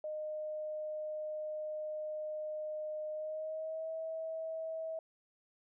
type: tone with pitch glide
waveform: sine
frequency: 614 to 644.5 Hz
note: D#5 to E5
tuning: -23 to -39 cents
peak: -37 dBFS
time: 0.04-4.99 s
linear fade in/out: 2 ms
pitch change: +84 cents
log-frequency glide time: 3.11-3.9 s
effects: none